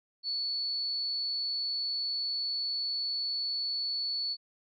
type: tone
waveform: sine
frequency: 4435 Hz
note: C#8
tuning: in tune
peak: -30 dBFS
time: 0.23-4.37 s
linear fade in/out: 50 ms
effects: none